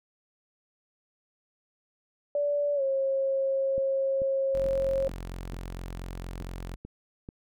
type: tone with pitch glide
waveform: sine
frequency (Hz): 579 to 540.2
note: D5 to C#5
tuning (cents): -25 to -45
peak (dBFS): -24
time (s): 2.35-5.08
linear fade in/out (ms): 2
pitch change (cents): -120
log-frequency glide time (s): 2.75-2.82
type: click train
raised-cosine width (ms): 3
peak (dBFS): -27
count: 9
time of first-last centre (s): 3.78-7.289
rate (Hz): 2.28
type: tone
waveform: sawtooth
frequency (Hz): 44.33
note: F1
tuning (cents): +27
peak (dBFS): -32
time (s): 4.54-6.76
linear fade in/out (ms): 10
effects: none